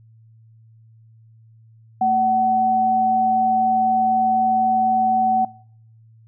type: tone pair together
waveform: sine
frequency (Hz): 224 / 753.4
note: A3 / F#5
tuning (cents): +31 / +31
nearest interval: octave + major sixth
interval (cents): 2100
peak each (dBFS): -26 / -15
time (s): 2.01-5.45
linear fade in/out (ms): 5
effects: noise-tail reverb RT60 0.6 s tail -23 dB re dry + added 112 Hz sine -47 dBFS peak until 6.27 s